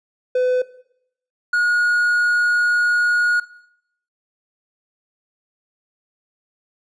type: tone pair in turn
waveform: triangle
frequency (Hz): 504 / 1444.6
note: B4 / F#6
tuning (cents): +35 / -42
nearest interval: octave + tritone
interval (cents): 1823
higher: second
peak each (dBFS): -13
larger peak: neither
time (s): 0.35-0.62 / 1.53-3.4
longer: second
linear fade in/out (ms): 5
effects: noise-tail reverb RT60 0.7 s tail -17 dB re dry + resampled to 22050 Hz